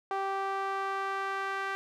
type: tone with band-pass filter sweep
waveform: sawtooth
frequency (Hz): 390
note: G4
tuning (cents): -9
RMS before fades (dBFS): -33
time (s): 0.11-1.75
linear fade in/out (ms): 0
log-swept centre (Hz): 920 to 1500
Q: 1.9
effects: none